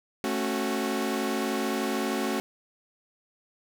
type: chord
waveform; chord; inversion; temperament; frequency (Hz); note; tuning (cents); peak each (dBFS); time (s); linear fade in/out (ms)
sawtooth; F# minor; first; equal with one note detuned; 220 / 273.2 / 370; A3 / C#4 / F#4; 0 / -25 / 0; -27; 0.24-2.4; 0
effects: none